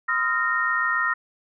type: tone cluster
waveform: sine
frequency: 1026 / 1261 / 1388 / 1846 Hz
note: C6 / D#6 / F6 / A#6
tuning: -34 / +23 / -11 / -17 cents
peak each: -31 / -27 / -26 / -23 dBFS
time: 0.08-1.14 s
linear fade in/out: 10 ms
effects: none